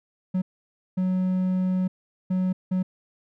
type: tone bursts at uneven times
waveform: triangle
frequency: 185 Hz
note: F#3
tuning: in tune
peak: -19 dBFS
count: 4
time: 0.34-0.42 / 0.97-1.88 / 2.3-2.53 / 2.71-2.83 s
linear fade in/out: 10 ms
effects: none